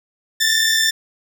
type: tone pair together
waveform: 15% pulse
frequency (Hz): 1760 / 1799.1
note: A6 / A6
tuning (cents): 0 / +38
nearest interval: unison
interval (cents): 38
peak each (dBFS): -11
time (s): 0.4-0.91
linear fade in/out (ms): 10
effects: none